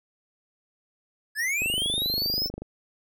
square linear sweep, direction up, 1661.2 to 5390 Hz, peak -25 dBFS, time 1.35-2.5 s, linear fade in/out 50 ms
click train, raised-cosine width 2 ms, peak -22 dBFS, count 26, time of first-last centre 1.62-2.62 s, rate 25 Hz
effects none

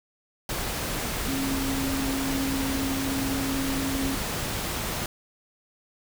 sine tone in noise, 270.2 Hz, C#4, 44 cents flat, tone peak -27 dBFS, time 1.28-4.15 s, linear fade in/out 2 ms, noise pink, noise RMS -30 dBFS, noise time 0.49-5.06 s, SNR 0 dB, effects none

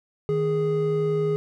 triangle tone pair together, 155.56 / 415.3 Hz, D#3 / G#4, 0 / 0 cents, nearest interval octave + perfect fourth, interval 1700 cents, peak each -24 / -20 dBFS, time 0.29-1.36 s, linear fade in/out 0 ms, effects none

